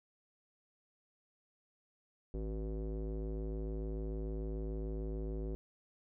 square tone with low-pass filter, 53.4 Hz, G#1, 49 cents sharp, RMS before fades -39 dBFS, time 2.34-5.55 s, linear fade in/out 0 ms, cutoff 420 Hz, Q 3.5, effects none

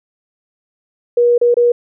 sine tone with dropouts, 480 Hz, B4, 49 cents flat, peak -8 dBFS, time 1.17-1.72 s, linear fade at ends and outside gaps 5 ms, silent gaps 1.38-1.413 / 1.543-1.568 s, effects none

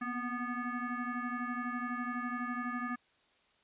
sine tone with frequency modulation, 732 Hz, F#5, 19 cents flat, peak -34 dBFS, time 0.01-2.96 s, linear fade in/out 10 ms, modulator 492 Hz, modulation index 2.2, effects white hiss -69 dBFS RMS until 3.63 s + resampled to 8000 Hz

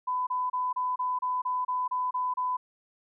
sine tone bursts, 1003 Hz, B5, 26 cents sharp, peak -26 dBFS, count 11, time 0.07-2.57 s, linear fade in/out 10 ms, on 200 ms, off 30 ms, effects none

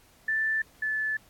sine tone pair in turn, 1764 / 1738.7 Hz, A6 / A6, +4 / -21 cents, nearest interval unison, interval 25 cents, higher first, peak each -24 / -26 dBFS, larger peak first, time 0.28-0.62 / 0.82-1.17 s, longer second, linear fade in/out 5 ms, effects pink hiss -59 dBFS RMS until 1.29 s + AAC 64 kbps

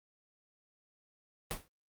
pink noise with exponential decay, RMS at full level -33 dBFS, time 1.51-1.68 s, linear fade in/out 0 ms, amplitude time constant 36 ms, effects noise-tail reverb RT60 0.1 s tail -25 dB re dry + Opus 32 kbps

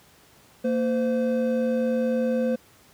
triangle tone pair together, 230 / 513.5 Hz, A#3 / C5, -23 / -33 cents, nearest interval octave + major second, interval 1390 cents, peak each -22 dBFS, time 0.64-2.56 s, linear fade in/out 10 ms, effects pink hiss -55 dBFS RMS until 2.93 s + high-pass 80 Hz 12 dB/octave

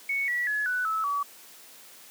sine tone with pitch steps, 2217 / 1941.2 / 1699.7 / 1488.2 / 1303.1 / 1141 Hz, C#7 / B6 / G#6 / F#6 / E6 / C#6, 0 / -30 / +40 / +10 / -20 / +50 cents, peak -25 dBFS, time 0.09-1.23 s, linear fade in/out 5 ms, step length 190 ms, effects white hiss -50 dBFS RMS until 2.1 s + high-pass 200 Hz 12 dB/octave

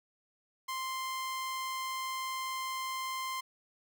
sawtooth tone, 1046.5 Hz, C6, in tune, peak -31 dBFS, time 0.68-3.41 s, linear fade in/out 10 ms, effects none

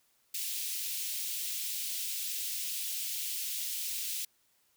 white high-pass noise, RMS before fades -36 dBFS, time 0.34-4.25 s, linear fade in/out 5 ms, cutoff 2600 Hz, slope 24 dB/octave, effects white hiss -71 dBFS RMS until 4.76 s

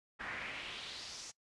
brown noise with band-pass filter sweep, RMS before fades -45 dBFS, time 0.19-1.32 s, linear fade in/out 20 ms, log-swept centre 1600 to 6500 Hz, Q 2.7, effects noise-tail reverb RT60 0.1 s tail -21 dB re dry + resampled to 24000 Hz

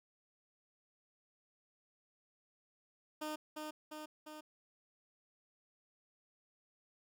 15% pulse tone with echo, 306.2 Hz, D#4, 28 cents flat, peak -33 dBFS, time 3.21-3.36 s, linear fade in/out 10 ms, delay 350 ms, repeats 3, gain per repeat -3 dB, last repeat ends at 4.41 s, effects none

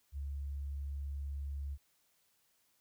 sine tone, 70.3 Hz, C#2, 25 cents sharp, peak -37 dBFS, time 0.12-1.78 s, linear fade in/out 50 ms, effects white hiss -74 dBFS RMS until 2.8 s

